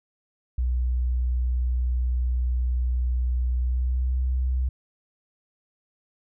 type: tone with pitch glide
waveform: sine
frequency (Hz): 61.74 to 63.73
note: B1 to C2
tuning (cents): 0 to -45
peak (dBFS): -21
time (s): 0.58-4.69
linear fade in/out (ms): 5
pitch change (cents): +55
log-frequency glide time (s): 3.57-4.19
effects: none